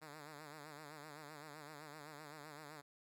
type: tone with vibrato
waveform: 5% pulse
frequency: 150.1 Hz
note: D3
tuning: 38 cents sharp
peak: -40 dBFS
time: 0.01-2.82 s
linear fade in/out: 20 ms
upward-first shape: sine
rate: 7.8 Hz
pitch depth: 89 cents each way
effects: none